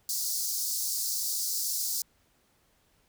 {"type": "high-pass noise", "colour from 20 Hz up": "pink", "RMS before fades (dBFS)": -31, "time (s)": [0.09, 2.02], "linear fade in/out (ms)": 2, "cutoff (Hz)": 4600, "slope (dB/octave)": 48, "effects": ["pink hiss -68 dBFS RMS until 3.08 s"]}